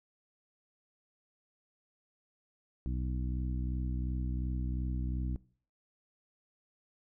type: harmonic tone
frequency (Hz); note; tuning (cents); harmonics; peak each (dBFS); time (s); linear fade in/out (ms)
62.8; B1; +30; 1 / 2 / 3 / 4 / 5; -33 / -39 / -43 / -45 / -47; 2.86-5.36; 0
effects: noise-tail reverb RT60 0.5 s tail -21 dB re dry